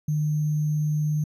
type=tone with sample-and-hold; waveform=sine; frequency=151.4 Hz; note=D#3; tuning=47 cents flat; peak=-21 dBFS; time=0.08-1.24 s; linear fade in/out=5 ms; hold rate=6300 Hz; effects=resampled to 32000 Hz